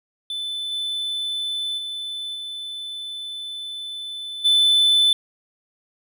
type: tone with level steps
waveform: triangle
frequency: 3513 Hz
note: A7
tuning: 3 cents flat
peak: -24 / -22 / -26 / -28 / -12 dBFS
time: 0.3-5.13 s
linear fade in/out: 2 ms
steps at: 0.71 / 1.77 / 2.34 / 4.44 s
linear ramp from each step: 20 ms
effects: none